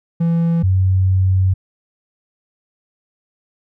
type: tone pair in turn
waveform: triangle / sine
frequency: 167.6 / 94.06 Hz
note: E3 / F#2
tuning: +29 / +29 cents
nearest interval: minor seventh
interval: 1000 cents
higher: first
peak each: -11 dBFS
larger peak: neither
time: 0.2-0.63 / 0.63-1.54 s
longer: second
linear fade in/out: 10 ms
effects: none